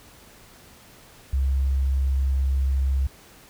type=tone; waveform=sine; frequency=67.2 Hz; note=C2; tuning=47 cents sharp; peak=-19 dBFS; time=1.33-3.07 s; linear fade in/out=5 ms; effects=pink hiss -50 dBFS RMS until 3.49 s